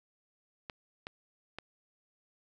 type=clicks; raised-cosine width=0.3 ms; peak=-24 dBFS; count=3; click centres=0.698 / 1.069 / 1.586 s; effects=none